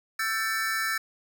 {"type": "tone cluster", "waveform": "square", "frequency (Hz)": [1331, 1566, 1770, 2255], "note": ["E6", "G6", "A6", "C#7"], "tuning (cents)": [16, -2, 10, 29], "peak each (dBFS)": [-32, -35, -30, -36], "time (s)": [0.19, 0.98], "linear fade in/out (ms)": 5, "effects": []}